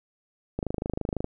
click train, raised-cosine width 2 ms, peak -15 dBFS, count 18, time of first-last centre 0.59-1.244 s, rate 26 Hz, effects none

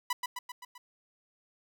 sawtooth tone with echo, 987.8 Hz, B5, in tune, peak -24 dBFS, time 0.1-0.13 s, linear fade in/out 5 ms, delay 130 ms, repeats 5, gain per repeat -4 dB, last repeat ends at 0.78 s, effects none

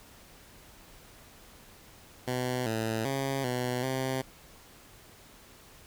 10% pulse tone with pitch steps, 125.9 / 111.7 / 136.1 / 124.7 / 131.3 Hz, B2 / A2 / C#3 / B2 / C3, +34 / +27 / -31 / +17 / +6 cents, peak -21 dBFS, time 2.27-4.22 s, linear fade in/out 10 ms, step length 390 ms, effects pink hiss -54 dBFS RMS until 5.86 s

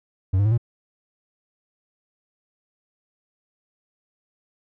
triangle tone with pitch steps, 93.9 / 101.22 / 109.12 / 117.63 Hz, F#2 / G#2 / A2 / A#2, +26 / -44 / -14 / +16 cents, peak -14 dBFS, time 0.33-0.578 s, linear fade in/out 10 ms, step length 62 ms, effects none

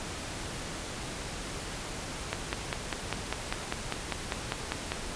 click train, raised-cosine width 0.3 ms, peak -13 dBFS, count 14, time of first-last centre 2.33-4.92 s, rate 5.02 Hz, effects pink hiss -38 dBFS RMS until 5.15 s + resampled to 22050 Hz

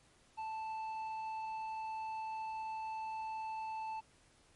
triangle tone with tanh clipping, 880 Hz, A5, in tune, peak -40 dBFS, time 0.37-4.01 s, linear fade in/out 20 ms, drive 11 dB, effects pink hiss -67 dBFS RMS until 4.55 s + MP3 48 kbps

